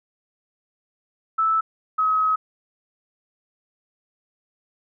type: tone pair in turn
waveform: sine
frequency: 1313 / 1274.9 Hz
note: E6 / D#6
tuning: -7 / +42 cents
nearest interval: minor second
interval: 51 cents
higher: first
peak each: -17 dBFS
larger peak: neither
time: 1.38-1.61 / 1.98-2.36 s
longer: second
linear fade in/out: 10 ms
effects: none